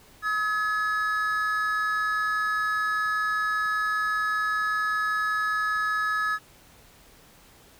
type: tone pair together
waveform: triangle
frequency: 1274.9 / 1700 Hz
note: D#6 / G#6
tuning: +42 / +40 cents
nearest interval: perfect fourth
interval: 498 cents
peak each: -24 dBFS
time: 0.22-6.39 s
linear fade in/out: 50 ms
effects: tanh soft clip ceiling -15 dBFS + pink hiss -54 dBFS RMS until 7.79 s